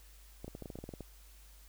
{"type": "clicks", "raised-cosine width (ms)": 2, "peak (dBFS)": -30, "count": 12, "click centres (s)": [0.445, 0.48, 0.551, 0.623, 0.658, 0.702, 0.756, 0.788, 0.84, 0.891, 0.938, 1.007], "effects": ["added 50 Hz sine -55 dBFS peak until 1.68 s", "white hiss -62 dBFS RMS until 1.68 s"]}